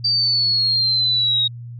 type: linear sweep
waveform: sine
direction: down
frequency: 4666 to 3761 Hz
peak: -15 dBFS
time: 0.04-1.48 s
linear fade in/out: 10 ms
effects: added 119 Hz sine -31 dBFS peak until 1.79 s